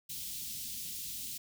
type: band-stop noise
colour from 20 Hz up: white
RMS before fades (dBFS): -41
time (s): 0.09-1.38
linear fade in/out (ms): 10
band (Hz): 250 to 3000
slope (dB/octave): 24
effects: none